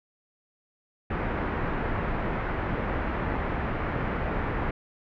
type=low-pass noise; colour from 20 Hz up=pink; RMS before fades=-29 dBFS; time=1.1-4.71 s; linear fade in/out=5 ms; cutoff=2000 Hz; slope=24 dB/octave; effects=none